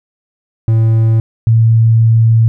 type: tone pair in turn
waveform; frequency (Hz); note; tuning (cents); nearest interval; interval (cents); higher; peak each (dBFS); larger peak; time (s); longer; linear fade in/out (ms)
triangle / sine; 112.5 / 113.35; A2 / A#2; +39 / -48; unison; 13; second; -5; neither; 0.68-1.2 / 1.47-2.48; second; 0
effects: none